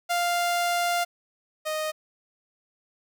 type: tone pair in turn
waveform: sawtooth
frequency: 698 / 620.5 Hz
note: F5 / D#5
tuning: -1 / -5 cents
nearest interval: major second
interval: 204 cents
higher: first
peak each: -19 / -23 dBFS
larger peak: first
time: 0.09-1.05 / 1.65-1.92 s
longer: first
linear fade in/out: 20 ms
effects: none